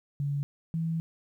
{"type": "tone pair in turn", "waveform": "sine", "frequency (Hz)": [142.4, 163.79], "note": ["C#3", "E3"], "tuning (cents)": [47, -11], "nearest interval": "major second", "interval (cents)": 242, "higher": "second", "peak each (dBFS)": -27, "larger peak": "neither", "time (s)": [[0.2, 0.43], [0.74, 1]], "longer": "second", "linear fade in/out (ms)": 0, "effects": ["11-bit"]}